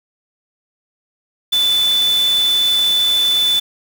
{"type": "tone in noise", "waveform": "sine", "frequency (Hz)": 3499, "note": "A7", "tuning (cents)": -10, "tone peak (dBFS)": -12, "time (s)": [1.52, 3.6], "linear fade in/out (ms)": 10, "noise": "white", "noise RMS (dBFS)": -27, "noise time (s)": [1.52, 3.6], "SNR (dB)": 12, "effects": []}